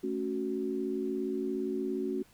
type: chord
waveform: sine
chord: F# minor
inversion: first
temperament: equal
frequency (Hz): 220 / 277.2 / 370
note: A3 / C#4 / F#4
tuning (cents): 0 / 0 / 0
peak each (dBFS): -37 / -35 / -33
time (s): 0.03-2.23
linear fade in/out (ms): 10
effects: pink hiss -62 dBFS RMS until 2.33 s